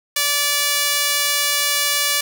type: tone with high-pass filter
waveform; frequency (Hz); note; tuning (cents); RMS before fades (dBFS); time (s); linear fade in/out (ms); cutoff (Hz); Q
sawtooth; 579; D5; -25; -19; 0.16-2.21; 5; 2400; 0.56
effects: none